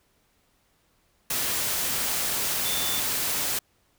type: tone in noise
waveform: sine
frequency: 3532 Hz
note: A7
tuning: 6 cents sharp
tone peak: -31 dBFS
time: 2.65-3 s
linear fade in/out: 5 ms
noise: white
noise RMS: -27 dBFS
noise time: 1.3-3.59 s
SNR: -7 dB
effects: pink hiss -67 dBFS RMS until 3.98 s